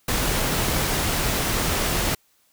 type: noise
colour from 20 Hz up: pink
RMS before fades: -23 dBFS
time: 0.08-2.15 s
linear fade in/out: 5 ms
effects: white hiss -63 dBFS RMS until 2.52 s